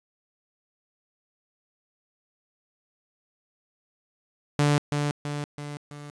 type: tone with echo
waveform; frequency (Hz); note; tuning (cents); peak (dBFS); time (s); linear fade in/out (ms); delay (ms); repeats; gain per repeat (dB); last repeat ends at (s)
sawtooth; 146.1; D3; -9; -15; 4.59-4.78; 0; 330; 4; -5; 6.1
effects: resampled to 22050 Hz + 9-bit